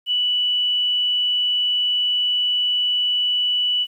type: tone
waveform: sine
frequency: 2960 Hz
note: F#7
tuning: in tune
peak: -17 dBFS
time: 0.06-3.87 s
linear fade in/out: 50 ms
effects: 9-bit